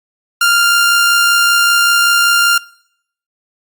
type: tone with amplitude modulation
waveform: sawtooth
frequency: 1396.9 Hz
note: F6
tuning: in tune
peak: -4 dBFS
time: 0.41-2.58 s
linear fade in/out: 5 ms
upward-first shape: sine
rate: 65.2 Hz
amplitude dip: 25%
effects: noise-tail reverb RT60 0.7 s tail -22 dB re dry + Opus 48 kbps

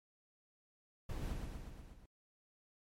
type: noise with echo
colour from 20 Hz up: brown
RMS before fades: -41 dBFS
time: 1.09-1.34 s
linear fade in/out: 5 ms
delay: 120 ms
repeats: 6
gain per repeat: -3 dB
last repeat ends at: 2.06 s
effects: MP3 64 kbps

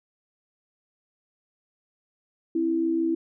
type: tone pair together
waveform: sine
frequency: 263.7 / 329.9 Hz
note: C4 / E4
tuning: +14 / +1 cents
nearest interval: major third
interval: 387 cents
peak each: -30 / -22 dBFS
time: 2.55-3.15 s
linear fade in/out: 5 ms
effects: none

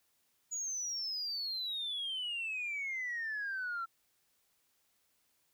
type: exponential sweep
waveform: sine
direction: down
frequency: 6890 to 1337 Hz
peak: -34 dBFS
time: 0.51-3.86 s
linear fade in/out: 20 ms
effects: tanh soft clip ceiling -32 dBFS + white hiss -75 dBFS RMS until 5.53 s

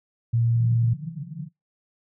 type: tone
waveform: sine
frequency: 116.54 Hz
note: A#2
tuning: in tune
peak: -18 dBFS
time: 0.33-0.94 s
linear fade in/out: 10 ms
type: band-pass noise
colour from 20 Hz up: white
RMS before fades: -34 dBFS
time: 0.54-1.49 s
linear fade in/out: 50 ms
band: 140 to 170 Hz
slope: 96 dB/octave
effects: noise-tail reverb RT60 0.2 s tail -24 dB re dry

